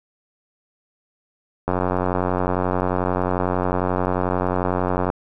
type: click train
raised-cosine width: 1 ms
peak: -7 dBFS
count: 313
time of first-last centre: 1.68-5.101 s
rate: 91.2 Hz
effects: none